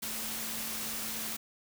sine tone in noise, 221.8 Hz, A3, 14 cents sharp, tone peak -47 dBFS, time 0.02-1.37 s, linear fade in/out 10 ms, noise white, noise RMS -37 dBFS, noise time 0.02-1.37 s, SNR -13 dB, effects none

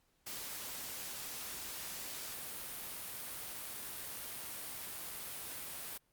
white noise, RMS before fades -44 dBFS, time 0.26-5.98 s, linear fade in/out 10 ms, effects pink hiss -75 dBFS RMS until 6.12 s + Opus 48 kbps

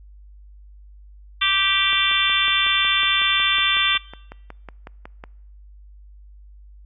harmonic tone, 390.9 Hz, G4, 5 cents flat, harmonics 3 / 4 / 5 / 6 / 7 / 8 / 9, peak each -25 / -27 / -26 / -25 / -24 / -24 / -21 dBFS, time 1.41-3.98 s, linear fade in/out 10 ms
click train, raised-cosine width 0.5 ms, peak -21 dBFS, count 19, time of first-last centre 1.93-5.239 s, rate 5.44 Hz
effects noise-tail reverb RT60 1.0 s tail -24 dB re dry + added 50 Hz sine -42 dBFS peak until 6.85 s

